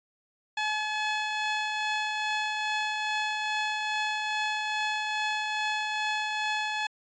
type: tone with tremolo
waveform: 15% pulse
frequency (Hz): 854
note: G#5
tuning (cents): +48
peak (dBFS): -20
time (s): 0.57-6.87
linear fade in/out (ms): 5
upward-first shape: triangle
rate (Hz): 2.4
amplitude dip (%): 30
effects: resampled to 16000 Hz